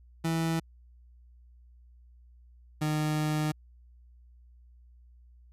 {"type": "tone pair in turn", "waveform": "30% pulse", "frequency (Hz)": [163.7, 152.87], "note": ["E3", "D#3"], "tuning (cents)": [-12, -30], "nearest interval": "minor second", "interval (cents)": 118, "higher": "first", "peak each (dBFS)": -24, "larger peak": "neither", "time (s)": [[0.24, 0.6], [2.81, 3.52]], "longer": "second", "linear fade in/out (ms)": 10, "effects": ["added 60 Hz sine -53 dBFS peak until 5.52 s", "resampled to 32000 Hz"]}